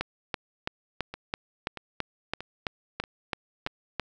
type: two click trains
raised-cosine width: 0.3 ms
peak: -12 / -21 dBFS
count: 13 / 5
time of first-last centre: 0.01-3.997 / 1.14-3.672 s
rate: 3.01 / 1.58 Hz
effects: none